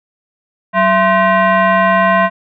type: tone with frequency modulation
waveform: sine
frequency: 189 Hz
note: F#3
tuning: 37 cents sharp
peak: -8 dBFS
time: 0.73-2.3 s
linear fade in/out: 50 ms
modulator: 860 Hz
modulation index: 1.8
effects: none